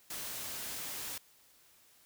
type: noise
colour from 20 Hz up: white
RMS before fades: -41 dBFS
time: 0.1-1.18 s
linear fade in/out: 5 ms
effects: white hiss -64 dBFS RMS until 2.05 s